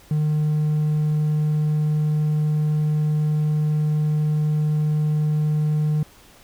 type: tone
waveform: triangle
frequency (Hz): 152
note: D#3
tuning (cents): -40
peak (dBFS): -15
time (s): 0.11-6.03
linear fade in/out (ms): 2
effects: tanh soft clip ceiling -11 dBFS + pink hiss -50 dBFS RMS until 6.43 s